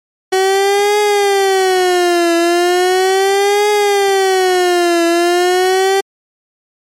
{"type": "tone with vibrato", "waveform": "30% pulse", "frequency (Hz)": 375.1, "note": "F#4", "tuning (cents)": 24, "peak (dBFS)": -7, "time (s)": [0.32, 6.01], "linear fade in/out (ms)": 10, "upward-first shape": "triangle", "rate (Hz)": 0.37, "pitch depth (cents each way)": 190, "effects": ["low-pass 11000 Hz 12 dB/octave", "MP3 64 kbps"]}